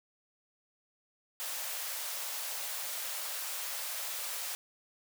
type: high-pass noise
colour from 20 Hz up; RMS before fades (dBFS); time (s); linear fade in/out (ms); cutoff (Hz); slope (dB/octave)
white; -38; 1.4-4.55; 0; 500; 48
effects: none